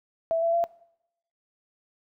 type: tone with pitch steps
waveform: sine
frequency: 659.3 / 670 / 681 Hz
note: E5 / E5 / F5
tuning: 0 / +28 / -44 cents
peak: -21 dBFS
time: 0.31-0.64 s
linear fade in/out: 0 ms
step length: 110 ms
effects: noise-tail reverb RT60 0.8 s tail -21 dB re dry